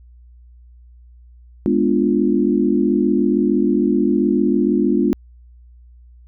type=chord; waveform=sine; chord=G# diminished seventh; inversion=none; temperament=equal; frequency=207.7 / 246.9 / 293.7 / 349.2 Hz; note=G#3 / B3 / D4 / F4; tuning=0 / 0 / 0 / 0 cents; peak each=-19 dBFS; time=1.66-5.13 s; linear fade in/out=0 ms; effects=added 60 Hz sine -42 dBFS peak until 6.27 s